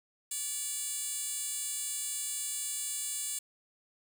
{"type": "tone with high-pass filter", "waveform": "10% pulse", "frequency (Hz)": 576, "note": "D5", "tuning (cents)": -34, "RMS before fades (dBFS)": -36, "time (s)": [0.31, 3.39], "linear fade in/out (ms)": 5, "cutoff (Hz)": 7100, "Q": 1.7, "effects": []}